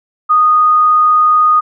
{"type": "tone", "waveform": "sine", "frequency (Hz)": 1237, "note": "D#6", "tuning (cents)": -10, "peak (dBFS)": -6, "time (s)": [0.29, 1.61], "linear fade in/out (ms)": 20, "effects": []}